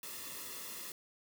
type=noise with comb filter; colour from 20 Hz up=white; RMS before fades=-45 dBFS; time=0.03-0.92 s; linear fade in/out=2 ms; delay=1.3 ms; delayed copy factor=-0.7; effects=none